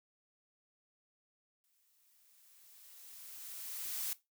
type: noise with exponential growth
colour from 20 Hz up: blue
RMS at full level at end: -37 dBFS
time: 1.64-4.13 s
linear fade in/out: 0 ms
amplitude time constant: 540 ms
effects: noise-tail reverb RT60 0.2 s tail -17 dB re dry